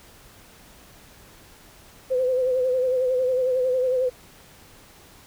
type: tone with vibrato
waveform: sine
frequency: 510 Hz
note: C5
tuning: 44 cents flat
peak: -19 dBFS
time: 2.1-4.1 s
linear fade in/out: 20 ms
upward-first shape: sine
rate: 11 Hz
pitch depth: 46 cents each way
effects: pink hiss -50 dBFS RMS until 5.26 s